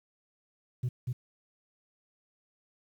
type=tone with echo; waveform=sine; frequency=124.4 Hz; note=B2; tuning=13 cents sharp; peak=-25 dBFS; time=0.83-0.89 s; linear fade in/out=10 ms; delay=240 ms; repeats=1; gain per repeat=-3 dB; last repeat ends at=1.13 s; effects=tanh soft clip ceiling -26 dBFS + 10-bit